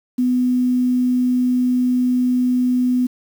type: tone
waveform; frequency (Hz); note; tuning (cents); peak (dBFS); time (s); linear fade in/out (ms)
sine; 250; B3; +21; -14; 0.18-3.07; 10
effects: 7-bit